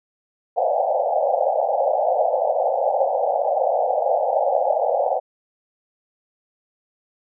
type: band-pass noise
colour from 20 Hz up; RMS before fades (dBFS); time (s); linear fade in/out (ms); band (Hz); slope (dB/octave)
pink; -20; 0.56-5.2; 20; 510 to 820; 96
effects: none